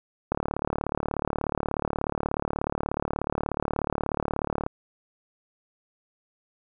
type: click train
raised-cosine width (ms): 1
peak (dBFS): -12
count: 160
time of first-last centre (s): 0.32-4.664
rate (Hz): 36.6
effects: none